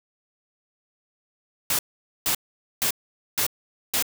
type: noise bursts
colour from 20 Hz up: white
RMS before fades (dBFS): -23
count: 5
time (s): 1.7-4.025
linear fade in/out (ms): 2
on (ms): 89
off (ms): 470
effects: none